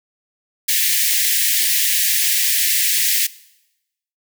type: high-pass noise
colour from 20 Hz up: white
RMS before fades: -17 dBFS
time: 0.68-3.27 s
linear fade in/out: 10 ms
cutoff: 1700 Hz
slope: 96 dB/octave
effects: noise-tail reverb RT60 0.9 s tail -20 dB re dry